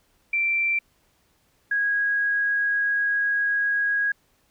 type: tone pair in turn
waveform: sine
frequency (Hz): 2349 / 1648.7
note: D7 / G#6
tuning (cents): 0 / -13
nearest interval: tritone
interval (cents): 613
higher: first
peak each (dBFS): -20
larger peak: neither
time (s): 0.33-0.79 / 1.71-4.12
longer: second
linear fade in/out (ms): 5
effects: pink hiss -65 dBFS RMS until 4.5 s